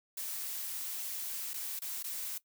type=noise with dropouts; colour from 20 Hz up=blue; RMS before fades=-39 dBFS; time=0.17-2.38 s; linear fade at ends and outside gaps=5 ms; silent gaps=1.535-1.54 / 1.792-1.818 / 2.027-2.041 s; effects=noise-tail reverb RT60 0.1 s tail -18 dB re dry

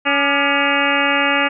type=harmonic tone with a mistuned harmonic; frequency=281.5 Hz; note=C#4; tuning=27 cents sharp; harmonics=1 / 2 / 3 / 4 / 5 / 6 / 7 / 8 / 9 / 10; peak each=-23 / -23 / -23 / -23 / -23 / -23 / -23 / -23 / -23 / -23 dBFS; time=0.05-1.49 s; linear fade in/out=20 ms; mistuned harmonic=4; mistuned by=+100 cents; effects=none

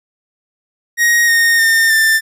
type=tone with pitch steps; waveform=45% pulse; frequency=1880 / 1846.6 / 1813.9 / 1781.7 Hz; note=A#6 / A#6 / A#6 / A6; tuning=+14 / -17 / -48 / +21 cents; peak=-9 dBFS; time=0.97-2.21 s; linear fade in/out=50 ms; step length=310 ms; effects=none

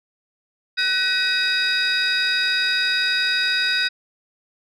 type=tone cluster; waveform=sine; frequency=1504 / 1909 / 2531 / 3799 / 4874 Hz; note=F#6 / A#6 / D#7 / A#7 / D#8; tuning=+28 / +41 / +29 / +32 / -37 cents; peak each=-21 / -28 / -26 / -23 / -23 dBFS; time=0.77-3.89 s; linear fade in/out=20 ms; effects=tanh soft clip ceiling -11 dBFS

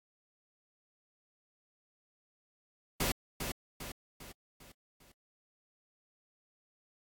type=noise with echo; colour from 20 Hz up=pink; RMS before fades=-31 dBFS; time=3-3.12 s; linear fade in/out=5 ms; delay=400 ms; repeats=5; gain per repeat=-6 dB; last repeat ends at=5.12 s; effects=AAC 64 kbps

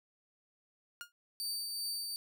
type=tone with exponential decay; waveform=sawtooth; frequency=1421 Hz; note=F6; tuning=30 cents sharp; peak=-36 dBFS; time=1.01-1.12 s; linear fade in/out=0 ms; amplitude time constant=22 ms
type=tone with tremolo; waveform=sawtooth; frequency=4611 Hz; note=D8; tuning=33 cents flat; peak=-32 dBFS; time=1.4-2.16 s; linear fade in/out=0 ms; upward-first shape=triangle; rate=2.6 Hz; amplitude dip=35%
effects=none

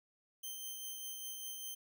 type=tone with tremolo; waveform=5% pulse; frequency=3119 Hz; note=G7; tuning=9 cents flat; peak=-33 dBFS; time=0.43-1.75 s; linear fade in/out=10 ms; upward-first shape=sine; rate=5 Hz; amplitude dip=30%; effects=none

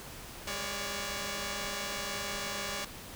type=tone cluster; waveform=5% pulse; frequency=203.1 / 557 / 580 Hz; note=G#3 / C#5 / D5; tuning=-38 / +8 / -22 cents; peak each=-28 dBFS; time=0.47-2.85 s; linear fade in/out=5 ms; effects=pink hiss -46 dBFS RMS until 3.15 s

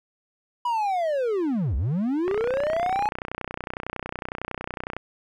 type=linear two-way sweep; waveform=triangle; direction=down then up; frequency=987.8 to 56.9 to 857 Hz; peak=-20 dBFS; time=0.65-3.09 s; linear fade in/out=5 ms; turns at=1.76 s
type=click train; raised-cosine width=0.5 ms; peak=-15 dBFS; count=84; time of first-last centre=2.28-4.966 s; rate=30.9 Hz
effects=none

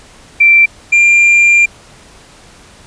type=tone pair in turn; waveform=sine / triangle; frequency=2349 / 2387 Hz; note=D7 / D7; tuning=0 / +28 cents; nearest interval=unison; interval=28 cents; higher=second; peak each=-3 dBFS; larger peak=neither; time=0.4-0.66 / 0.92-1.66 s; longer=second; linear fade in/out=10 ms; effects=pink hiss -40 dBFS RMS until 2.86 s + resampled to 22050 Hz

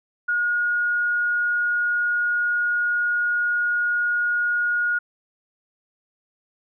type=tone; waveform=sine; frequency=1439 Hz; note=F#6; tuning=49 cents flat; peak=-19 dBFS; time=0.28-4.99 s; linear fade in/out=10 ms; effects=none

